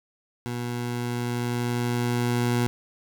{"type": "tone with level ramp", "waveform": "20% pulse", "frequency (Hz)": 120.8, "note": "B2", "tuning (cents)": -38, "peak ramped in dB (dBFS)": [-24, -16], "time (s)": [0.46, 2.67], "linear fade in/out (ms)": 0, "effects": []}